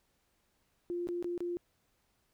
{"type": "tone with dropouts", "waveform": "sine", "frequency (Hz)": 349.2, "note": "F4", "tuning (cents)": 0, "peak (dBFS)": -33, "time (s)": [0.9, 1.57], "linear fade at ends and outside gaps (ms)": 0, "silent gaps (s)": [[1.072, 1.088], [1.226, 1.244], [1.378, 1.405]], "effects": ["pink hiss -75 dBFS RMS until 2.33 s"]}